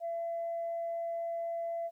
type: tone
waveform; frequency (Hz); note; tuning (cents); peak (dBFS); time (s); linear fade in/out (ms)
sine; 674; E5; +38; -32; 0-1.91; 50
effects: tanh soft clip ceiling -29 dBFS + 12-bit